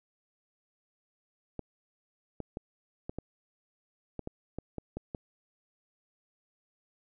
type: clicks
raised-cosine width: 2 ms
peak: -23 dBFS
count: 11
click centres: 1.593 / 2.403 / 2.571 / 3.095 / 3.186 / 4.193 / 4.274 / 4.586 / 4.783 / 4.97 / 5.148 s
effects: none